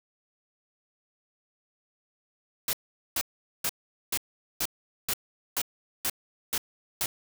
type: noise bursts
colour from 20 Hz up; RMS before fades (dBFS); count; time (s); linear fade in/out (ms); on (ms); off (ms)
white; -28; 10; 2.68-7.06; 2; 51; 430
effects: none